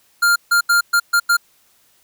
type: tone bursts at uneven times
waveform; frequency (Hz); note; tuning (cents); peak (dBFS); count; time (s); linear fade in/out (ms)
square; 1400; F6; +4; -12; 6; 0.22-0.36 / 0.51-0.61 / 0.69-0.81 / 0.93-1 / 1.13-1.2 / 1.29-1.37; 10
effects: white hiss -57 dBFS RMS until 2.03 s